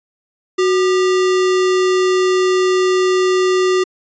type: tone with sample-and-hold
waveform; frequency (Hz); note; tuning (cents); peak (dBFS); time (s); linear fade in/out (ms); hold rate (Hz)
sine; 370; F#4; 0; -11; 0.58-3.84; 10; 1575
effects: resampled to 16000 Hz